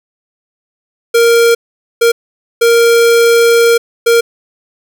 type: tone bursts at uneven times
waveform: square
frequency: 466.2 Hz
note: A#4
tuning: in tune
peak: -6 dBFS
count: 4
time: 1.14-1.55 / 2.01-2.12 / 2.61-3.78 / 4.06-4.21 s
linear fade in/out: 10 ms
effects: none